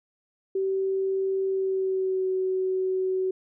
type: tone with pitch glide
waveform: sine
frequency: 384.6 to 375.2 Hz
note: G4 to F#4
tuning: -33 to +24 cents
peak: -23 dBFS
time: 0.55-3.31 s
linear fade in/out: 5 ms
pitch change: -43 cents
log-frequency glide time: 1.46-2.28 s
effects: none